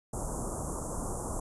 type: band-stop noise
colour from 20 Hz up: pink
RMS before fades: -35 dBFS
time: 0.13-1.4 s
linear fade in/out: 5 ms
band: 1200 to 6800 Hz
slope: 48 dB/octave
effects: resampled to 24000 Hz